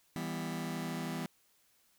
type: chord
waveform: sawtooth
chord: E minor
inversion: none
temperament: just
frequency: 164.81 / 197.78 / 247.2 Hz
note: E3 / G3 / B3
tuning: 0 / +16 / +2 cents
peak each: -35 / -38 / -36 dBFS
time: 0.16-1.26 s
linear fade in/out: 0 ms
effects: white hiss -70 dBFS RMS until 1.98 s